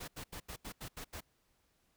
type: noise bursts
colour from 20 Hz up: pink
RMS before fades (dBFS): -45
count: 8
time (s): 0-1.207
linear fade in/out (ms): 10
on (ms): 80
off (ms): 81
effects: pink hiss -75 dBFS RMS until 1.96 s